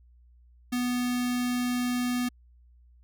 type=tone with notch filter; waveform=square; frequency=246.6 Hz; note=B3; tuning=2 cents flat; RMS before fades=-28 dBFS; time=0.72-2.29 s; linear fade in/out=10 ms; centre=560 Hz; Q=0.71; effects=added 60 Hz sine -54 dBFS peak until 3.03 s